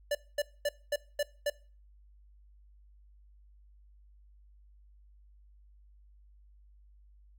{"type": "tone bursts", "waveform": "square", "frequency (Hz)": 583, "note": "D5", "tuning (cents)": -13, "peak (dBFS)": -28, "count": 6, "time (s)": [0.11, 1.5], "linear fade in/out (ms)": 5, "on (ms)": 40, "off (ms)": 230, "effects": ["noise-tail reverb RT60 0.4 s tail -22 dB re dry", "added 50 Hz sine -56 dBFS peak until 7.38 s"]}